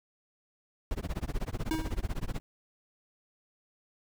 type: noise with tremolo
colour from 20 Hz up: brown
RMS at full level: -30 dBFS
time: 0.91-2.4 s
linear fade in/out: 0 ms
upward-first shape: sine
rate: 16 Hz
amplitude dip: 100%
type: tone with exponential decay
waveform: square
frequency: 318.6 Hz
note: D#4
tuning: 41 cents sharp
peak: -26 dBFS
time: 1.71-2.04 s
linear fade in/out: 0 ms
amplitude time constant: 70 ms
effects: none